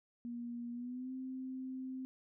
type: tone with pitch glide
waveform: sine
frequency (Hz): 238.3 to 259.9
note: A#3 to C4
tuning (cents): +38 to -11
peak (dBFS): -40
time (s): 0.25-2.05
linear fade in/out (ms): 0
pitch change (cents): +151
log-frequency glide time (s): 0.72-1.12
effects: none